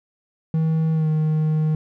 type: tone with pitch glide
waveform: triangle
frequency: 160 to 155.45 Hz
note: D#3 to D#3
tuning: +49 to -1 cents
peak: -15 dBFS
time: 0.54-1.75 s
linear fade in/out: 2 ms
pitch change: -50 cents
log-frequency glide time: 0.93-1.08 s
effects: none